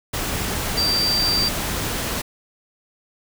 sine tone in noise, 4689 Hz, D8, 4 cents flat, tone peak -18 dBFS, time 0.77-1.49 s, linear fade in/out 10 ms, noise pink, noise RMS -25 dBFS, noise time 0.13-2.22 s, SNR +4 dB, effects none

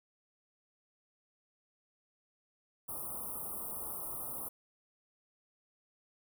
white band-stop noise, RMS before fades -41 dBFS, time 2.88-4.49 s, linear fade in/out 10 ms, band 1300 to 9100 Hz, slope 96 dB/octave, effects none

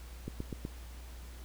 click train, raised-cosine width 3 ms, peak -24 dBFS, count 4, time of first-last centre 0.28-0.651 s, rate 8.08 Hz, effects added 60 Hz sine -45 dBFS peak until 1.44 s + pink hiss -55 dBFS RMS until 1.44 s

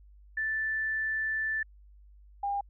sine tone pair in turn, 1760 / 803.7 Hz, A6 / G5, 0 / +43 cents, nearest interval octave + major second, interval 1357 cents, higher first, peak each -28 dBFS, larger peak neither, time 0.37-1.63 / 2.43-2.61 s, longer first, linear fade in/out 5 ms, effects added 50 Hz sine -52 dBFS peak until 2.69 s

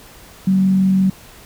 sine tone with frequency modulation, 190 Hz, F#3, 46 cents sharp, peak -11 dBFS, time 0.47-1.1 s, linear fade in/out 5 ms, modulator 45.9 Hz, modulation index 0.21, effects pink hiss -42 dBFS RMS until 1.45 s

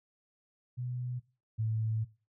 sine tone pair in turn, 124.1 / 110.56 Hz, B2 / A2, +9 / +9 cents, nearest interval major second, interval 200 cents, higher first, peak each -34 / -29 dBFS, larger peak second, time 0.77-1.2 / 1.58-2.05 s, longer second, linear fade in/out 20 ms, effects noise-tail reverb RT60 0.3 s tail -17 dB re dry

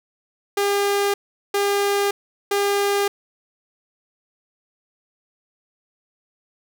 sawtooth tone bursts, 402.9 Hz, G4, 48 cents sharp, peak -14 dBFS, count 3, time 0.57-3.08 s, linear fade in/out 5 ms, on 570 ms, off 400 ms, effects none

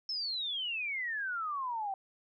sine exponential sweep, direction down, 5350 to 758 Hz, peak -33 dBFS, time 0.09-1.94 s, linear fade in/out 2 ms, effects none

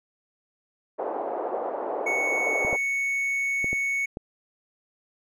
white band-pass noise, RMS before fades -30 dBFS, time 0.98-2.77 s, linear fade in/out 20 ms, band 390 to 760 Hz, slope 24 dB/octave
triangle tone, 2217 Hz, C#7, in tune, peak -22 dBFS, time 2.06-4.06 s, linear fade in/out 10 ms
clicks, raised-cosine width 2 ms, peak -19 dBFS, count 5, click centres 2.649 / 2.729 / 3.644 / 3.73 / 4.171 s
effects none

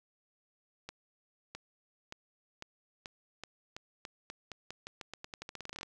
accelerating click train, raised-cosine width 0.2 ms, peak -25 dBFS, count 27, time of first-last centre 0.89-5.831 s, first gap 660 ms, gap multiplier 0.87, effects none

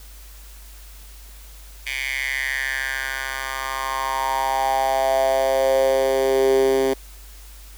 10% pulse tone with high-pass filter sweep, 133.5 Hz, C3, 35 cents sharp, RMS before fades -21 dBFS, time 1.86-6.94 s, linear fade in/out 10 ms, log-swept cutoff 2400 to 340 Hz, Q 5.7, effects added 50 Hz sine -40 dBFS peak until 7.77 s + white hiss -47 dBFS RMS until 7.77 s

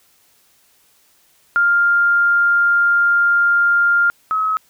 sine tone pair in turn, 1400 / 1281.5 Hz, F6 / E6, +4 / -49 cents, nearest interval major second, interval 153 cents, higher first, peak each -11 / -15 dBFS, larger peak first, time 1.56-4.1 / 4.31-4.57 s, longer first, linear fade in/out 0 ms, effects white hiss -56 dBFS RMS until 4.69 s

